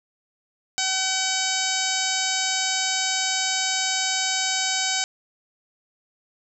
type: harmonic tone with a mistuned harmonic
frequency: 760 Hz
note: F#5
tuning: 46 cents sharp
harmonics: 1 / 2 / 3 / 4 / 5 / 6 / 7 / 8 / 9 / 10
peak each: -31 / -31 / -31 / -31 / -31 / -31 / -31 / -31 / -31 / -31 dBFS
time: 0.78-5.04 s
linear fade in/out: 0 ms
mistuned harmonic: 7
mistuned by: -39 cents
effects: none